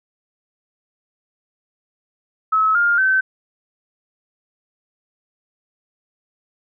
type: tone with pitch steps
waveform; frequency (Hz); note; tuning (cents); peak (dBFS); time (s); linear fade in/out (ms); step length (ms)
sine; 1292 / 1408.9 / 1536.5; E6 / F6 / G6; -35 / +15 / -35; -13; 2.52-3.21; 10; 230
effects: none